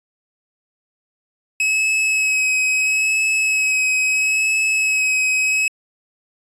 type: tone with vibrato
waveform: 45% pulse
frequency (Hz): 2562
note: E7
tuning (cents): -50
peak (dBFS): -15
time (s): 1.6-5.68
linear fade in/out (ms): 2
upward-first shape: sine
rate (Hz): 0.75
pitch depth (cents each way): 19
effects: resampled to 22050 Hz